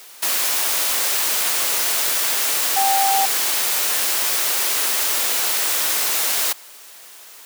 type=tone in noise; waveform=sine; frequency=782 Hz; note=G5; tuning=4 cents flat; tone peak=-16 dBFS; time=2.76-3.26 s; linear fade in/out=10 ms; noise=white; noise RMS=-20 dBFS; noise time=0.22-6.53 s; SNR=+1 dB; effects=white hiss -42 dBFS RMS until 7.45 s + high-pass 400 Hz 12 dB/octave